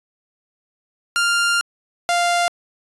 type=tone pair in turn; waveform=sawtooth; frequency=1396.9 / 697.1 Hz; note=F6 / F5; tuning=0 / -3 cents; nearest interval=octave; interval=1203 cents; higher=first; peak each=-12 dBFS; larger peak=neither; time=1.16-1.61 / 2.09-2.48 s; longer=first; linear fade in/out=0 ms; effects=resampled to 24000 Hz